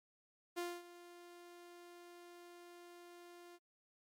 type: tone with ADSR envelope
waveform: sawtooth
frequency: 349.2 Hz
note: F4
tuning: in tune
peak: -34 dBFS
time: 0.56-3.59 s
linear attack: 23 ms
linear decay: 240 ms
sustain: -17 dB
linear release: 44 ms
effects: MP3 64 kbps